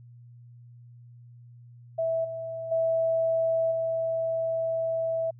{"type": "tone with level steps", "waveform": "sine", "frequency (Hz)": 655, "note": "E5", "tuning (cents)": -11, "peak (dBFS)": [-24, -32, -22, -25], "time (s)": [1.98, 5.31], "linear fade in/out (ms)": 10, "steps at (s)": [2.24, 2.71, 3.71], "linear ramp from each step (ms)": 10, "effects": ["added 120 Hz sine -47 dBFS peak until 5.39 s"]}